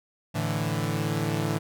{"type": "chord", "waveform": "sawtooth", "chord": "A suspended fourth", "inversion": "none", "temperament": "equal", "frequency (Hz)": [110, 146.83, 164.81], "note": ["A2", "D3", "E3"], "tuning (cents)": [0, 0, 0], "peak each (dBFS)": -26, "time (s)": [0.34, 1.59], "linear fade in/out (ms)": 20, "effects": []}